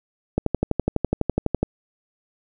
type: click train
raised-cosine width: 2 ms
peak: -6 dBFS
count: 16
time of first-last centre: 0.38-1.63 s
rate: 12 Hz
effects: none